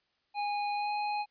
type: tone with pitch glide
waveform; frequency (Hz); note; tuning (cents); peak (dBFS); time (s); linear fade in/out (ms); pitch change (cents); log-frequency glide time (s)
square; 823 to 832.1; G#5 to G#5; -16 to +3; -31; 0.34-1.26; 50; +19; 0.75-0.91
effects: white hiss -75 dBFS RMS until 1.3 s + resampled to 11025 Hz